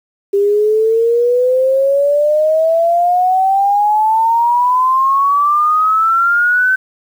sine exponential sweep, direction up, 396.9 to 1535 Hz, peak -9 dBFS, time 0.33-6.76 s, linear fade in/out 10 ms, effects 7-bit

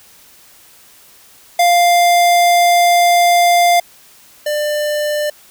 square tone pair in turn, 698.5 / 595.9 Hz, F5 / D5, 0 / +25 cents, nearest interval minor third, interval 275 cents, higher first, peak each -9 / -16 dBFS, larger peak first, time 1.59-3.8 / 4.46-5.3 s, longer first, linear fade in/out 5 ms, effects white hiss -45 dBFS RMS until 5.5 s

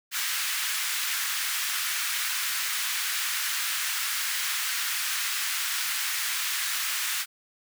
pink high-pass noise, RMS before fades -29 dBFS, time 0.11-7.26 s, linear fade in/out 50 ms, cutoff 1400 Hz, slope 24 dB/octave, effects none

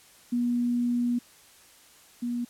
sine tone pair in turn, 241.5 / 240.5 Hz, B3 / B3, -39 / -46 cents, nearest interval unison, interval 7 cents, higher first, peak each -23 / -27 dBFS, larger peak first, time 0.32-1.19 / 2.22-2.45 s, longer first, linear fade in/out 10 ms, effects white hiss -55 dBFS RMS until 2.49 s + low-pass 12000 Hz 12 dB/octave

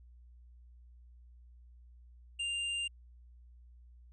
sine tone with tanh clipping, 2794 Hz, F7, in tune, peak -35 dBFS, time 2.39-2.88 s, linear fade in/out 10 ms, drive 13 dB, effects added 60 Hz sine -54 dBFS peak until 4.12 s + resampled to 24000 Hz

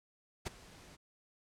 pink noise with ADSR envelope, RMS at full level -37 dBFS, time 0.45-0.97 s, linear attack 19 ms, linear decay 16 ms, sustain -19 dB, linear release 27 ms, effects low-pass 9000 Hz 12 dB/octave

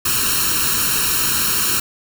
white noise with comb filter, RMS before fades -18 dBFS, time 0.05-1.8 s, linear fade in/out 5 ms, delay 0.72 ms, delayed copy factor +0.85, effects none

